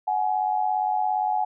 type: tone pair together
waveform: sine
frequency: 744 / 841.4 Hz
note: F#5 / G#5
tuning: +9 / +22 cents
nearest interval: major second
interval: 213 cents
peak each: -24 dBFS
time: 0.07-1.45 s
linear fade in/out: 10 ms
effects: none